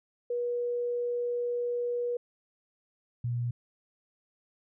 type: tone pair in turn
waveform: sine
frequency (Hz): 482.9 / 120.34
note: B4 / B2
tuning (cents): -39 / -44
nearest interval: 2 octaves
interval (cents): 2405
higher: first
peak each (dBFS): -28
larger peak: neither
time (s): 0.3-2.17 / 3.24-3.51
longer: first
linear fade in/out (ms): 5
effects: none